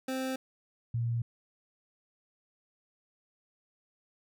25% pulse / sine tone pair in turn, 261.6 / 117.27 Hz, C4 / A#2, 0 / +11 cents, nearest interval octave + major second, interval 1389 cents, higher first, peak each -28 dBFS, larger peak neither, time 0.08-0.36 / 0.94-1.22 s, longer neither, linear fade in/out 5 ms, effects none

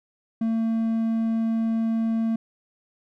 triangle tone, 225.6 Hz, A3, 44 cents sharp, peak -19 dBFS, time 0.41-2.36 s, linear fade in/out 5 ms, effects none

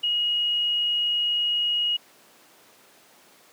sine tone, 2888 Hz, F#7, 43 cents flat, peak -21 dBFS, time 0.03-1.97 s, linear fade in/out 10 ms, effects pink hiss -54 dBFS RMS until 3.52 s + high-pass 300 Hz 12 dB/octave

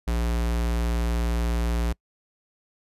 square tone, 58.27 Hz, A#1, in tune, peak -23 dBFS, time 0.07-1.93 s, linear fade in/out 10 ms, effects noise-tail reverb RT60 0.1 s tail -26 dB re dry + resampled to 32000 Hz

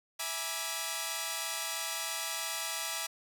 5% pulse chord, E dominant seventh, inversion none, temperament equal with one note detuned, 659.3 / 830.6 / 967.4 / 1174.7 Hz, E5 / G#5 / B5 / D6, 0 / 0 / -36 / 0 cents, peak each -28 dBFS, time 0.19-3.07 s, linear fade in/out 10 ms, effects none

